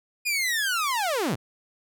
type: linear sweep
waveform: sawtooth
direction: down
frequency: 2476 to 86.4 Hz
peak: -20 dBFS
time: 0.25-1.36 s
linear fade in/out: 20 ms
effects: none